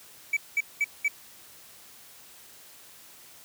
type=tone bursts; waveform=triangle; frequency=2292 Hz; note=D7; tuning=43 cents flat; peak=-20 dBFS; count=4; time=0.33-1.082 s; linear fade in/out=5 ms; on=38 ms; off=200 ms; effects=white hiss -51 dBFS RMS until 3.44 s + high-pass 60 Hz 12 dB/octave